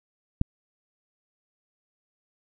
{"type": "click", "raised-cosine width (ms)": 5, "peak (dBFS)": -9, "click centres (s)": 0.414, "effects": []}